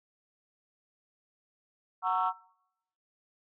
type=chord; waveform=sine; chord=F# dominant seventh; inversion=none; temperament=just; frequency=740 / 925 / 1110 / 1332 Hz; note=F#5 / A#5 / C#6 / E6; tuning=0 / -14 / +2 / +18 cents; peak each=-31 dBFS; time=2.02-2.33 s; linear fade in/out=50 ms; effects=noise-tail reverb RT60 0.8 s tail -22 dB re dry + tanh soft clip ceiling -18 dBFS